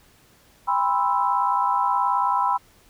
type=chord; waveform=sine; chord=C major seventh; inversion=second; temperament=equal with one note detuned; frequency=802.8 / 987.8 / 1046.5 / 1318.5 Hz; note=G5 / B5 / C6 / E6; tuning=+41 / 0 / 0 / 0 cents; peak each=-25 / -21 / -27 / -27 dBFS; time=0.67-2.58 s; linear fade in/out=20 ms; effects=pink hiss -56 dBFS RMS until 2.89 s